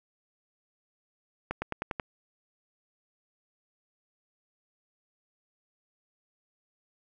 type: accelerating click train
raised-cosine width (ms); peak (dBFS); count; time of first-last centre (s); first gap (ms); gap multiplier
0.5; -16; 6; 1.51-1.998; 110; 0.94
effects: none